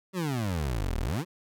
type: exponential two-way sweep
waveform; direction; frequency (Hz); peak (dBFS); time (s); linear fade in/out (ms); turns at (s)
25% pulse; down then up; 196 to 36.1 to 196; -24; 0.13-1.25; 50; 0.99
effects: none